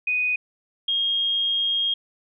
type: tone pair in turn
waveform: sine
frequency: 2489 / 3246 Hz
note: D#7 / G#7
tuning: 0 / -40 cents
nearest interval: perfect fourth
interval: 460 cents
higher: second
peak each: -20 dBFS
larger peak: neither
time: 0.07-0.36 / 0.88-1.94 s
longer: second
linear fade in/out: 5 ms
effects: none